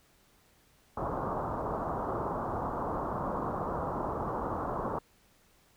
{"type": "low-pass noise", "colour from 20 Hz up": "white", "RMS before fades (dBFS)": -34, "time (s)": [0.97, 4.99], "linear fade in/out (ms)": 5, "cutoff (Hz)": 1200, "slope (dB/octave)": 48, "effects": ["pink hiss -65 dBFS RMS until 5.76 s"]}